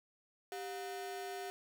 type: ring-modulated tone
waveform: 45% pulse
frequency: 554.4 Hz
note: C#5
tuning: in tune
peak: -38 dBFS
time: 0.52-1.5 s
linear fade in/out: 0 ms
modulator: 162 Hz
effects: none